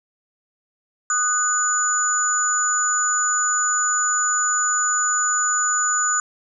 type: tone cluster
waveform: sine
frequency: 1235 / 1485 / 6960 Hz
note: D#6 / F#6 / A8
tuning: -13 / +6 / -20 cents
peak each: -23 / -24 / -20 dBFS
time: 1.1-6.2 s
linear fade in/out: 2 ms
effects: none